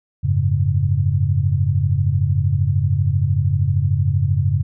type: chord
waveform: sine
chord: F# suspended second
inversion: none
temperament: equal with one note detuned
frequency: 90.86 / 103.83 / 138.59 Hz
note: F#2 / G#2 / C#3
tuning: -31 / 0 / 0 cents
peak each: -19 dBFS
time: 0.23-4.63 s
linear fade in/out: 20 ms
effects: none